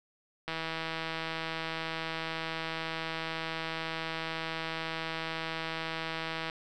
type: click train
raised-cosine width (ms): 0.3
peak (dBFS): -19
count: 976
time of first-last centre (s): 0.48-6.499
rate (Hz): 162
effects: none